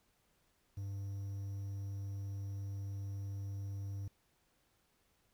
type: tone with quantisation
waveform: triangle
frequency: 99 Hz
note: G2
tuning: 18 cents sharp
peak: -37 dBFS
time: 0.77-4.08 s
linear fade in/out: 5 ms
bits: 11
effects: pink hiss -75 dBFS RMS until 5.33 s